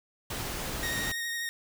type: noise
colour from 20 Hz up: pink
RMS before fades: -35 dBFS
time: 0.3-1.12 s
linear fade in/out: 5 ms
type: tone with vibrato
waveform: sawtooth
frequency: 1864.7 Hz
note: A#6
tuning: in tune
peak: -28 dBFS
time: 0.83-1.49 s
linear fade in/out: 0 ms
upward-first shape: sine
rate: 12 Hz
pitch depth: 18 cents each way
effects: none